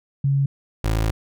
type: tone pair in turn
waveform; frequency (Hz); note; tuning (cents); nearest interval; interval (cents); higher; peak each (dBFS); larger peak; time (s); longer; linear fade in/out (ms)
sine / 25% pulse; 138.59 / 54.59; C#3 / A1; 0 / -13; octave + major third; 1613; first; -16 / -15; second; 0.24-0.46 / 0.84-1.11; second; 5
effects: none